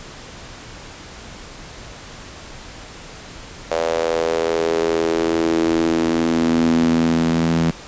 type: tone with high-pass filter sweep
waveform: sawtooth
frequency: 82.41 Hz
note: E2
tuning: in tune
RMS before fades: -18 dBFS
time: 3.71-7.71 s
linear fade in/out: 5 ms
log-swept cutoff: 550 to 190 Hz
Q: 4.7
effects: pink hiss -37 dBFS RMS until 7.87 s + resampled to 16000 Hz